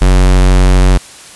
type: tone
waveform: square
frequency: 46.25 Hz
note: F#1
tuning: in tune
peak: -5 dBFS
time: 0.01-0.98 s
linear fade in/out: 10 ms
effects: white hiss -34 dBFS RMS until 1.35 s + resampled to 24000 Hz